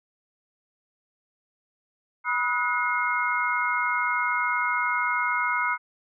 sine tone cluster, 977 / 1268 / 1465 / 2144 Hz, B5 / D#6 / F#6 / C7, -19 / +32 / -18 / +42 cents, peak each -28 dBFS, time 2.24-5.78 s, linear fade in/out 50 ms, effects none

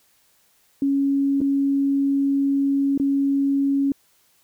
sine tone with dropouts, 277.2 Hz, C#4, in tune, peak -17 dBFS, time 0.82-3.92 s, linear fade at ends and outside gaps 2 ms, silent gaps 1.406-1.414 / 2.977-2.998 s, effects white hiss -61 dBFS RMS until 4.43 s

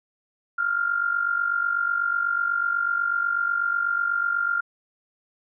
sine tone with amplitude modulation, 1398 Hz, F6, 1 cent sharp, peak -18 dBFS, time 0.58-4.61 s, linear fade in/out 10 ms, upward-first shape sine, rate 48.1 Hz, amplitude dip 70%, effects none

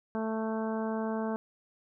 harmonic tone, 220.9 Hz, A3, 7 cents sharp, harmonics 1 / 2 / 3 / 4 / 5 / 6 / 7, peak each -32 / -36 / -38 / -40 / -44 / -49 / -47 dBFS, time 0.15-1.36 s, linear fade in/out 0 ms, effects none

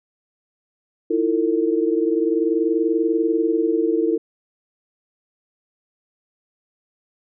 sine tone cluster, 320.8 / 341.2 / 452.5 Hz, E4 / F4 / A4, -47 / -40 / +48 cents, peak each -21 dBFS, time 1.1-4.18 s, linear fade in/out 10 ms, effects none

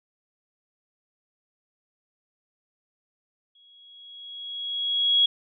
sine tone with exponential growth, 3322 Hz, G#7, in tune, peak -15 dBFS, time 3.55-5.26 s, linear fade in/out 5 ms, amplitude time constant 370 ms, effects none

